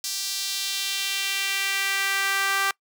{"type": "tone with high-pass filter sweep", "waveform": "sawtooth", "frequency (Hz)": 392, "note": "G4", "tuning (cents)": 0, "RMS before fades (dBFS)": -26, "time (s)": [0.04, 2.71], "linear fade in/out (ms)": 2, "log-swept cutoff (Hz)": [5100, 1300], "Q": 1.7, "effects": ["noise-tail reverb RT60 0.1 s tail -24 dB re dry"]}